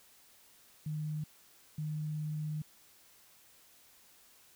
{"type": "tone bursts at uneven times", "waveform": "sine", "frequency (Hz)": 152.8, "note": "D#3", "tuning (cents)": -31, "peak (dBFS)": -34, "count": 2, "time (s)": [[0.86, 1.24], [1.78, 2.62]], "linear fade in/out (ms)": 5, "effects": ["white hiss -62 dBFS RMS until 4.55 s"]}